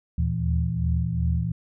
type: tone cluster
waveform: sine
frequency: 76 / 78.7 / 117.8 / 167.4 Hz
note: D#2 / D#2 / A#2 / E3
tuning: -40 / +20 / +19 / +27 cents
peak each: -27 dBFS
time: 0.18-1.52 s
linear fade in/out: 5 ms
effects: none